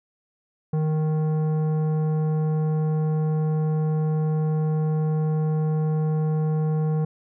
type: tone with tanh clipping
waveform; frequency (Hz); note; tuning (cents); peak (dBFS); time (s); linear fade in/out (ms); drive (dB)
sine; 155.3; D#3; -3; -22; 0.73-7.05; 5; 12
effects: none